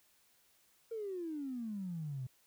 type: exponential sweep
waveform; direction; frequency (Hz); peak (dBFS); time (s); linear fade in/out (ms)
triangle; down; 466.2 to 123.47; -34; 0.91-2.27; 10
effects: tanh soft clip ceiling -36 dBFS + white hiss -70 dBFS RMS until 2.46 s